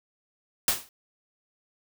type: noise with exponential decay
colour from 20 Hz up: white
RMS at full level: -19 dBFS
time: 0.68-0.89 s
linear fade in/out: 1 ms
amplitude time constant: 44 ms
effects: none